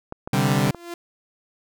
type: clicks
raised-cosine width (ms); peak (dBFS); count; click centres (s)
1; -18; 6; 0.124 / 0.275 / 0.492 / 0.588 / 0.673 / 0.747
type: chord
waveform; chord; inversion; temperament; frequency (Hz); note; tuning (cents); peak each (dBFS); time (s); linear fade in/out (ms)
sawtooth; C suspended second; none; equal; 130.81 / 146.83 / 196; C3 / D3 / G3; 0 / 0 / 0; -18; 0.33-0.71; 5
type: tone with exponential growth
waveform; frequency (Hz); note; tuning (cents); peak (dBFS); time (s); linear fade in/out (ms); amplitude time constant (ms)
sawtooth; 344.1; F4; -26; -25; 0.56-0.94; 2; 82
effects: none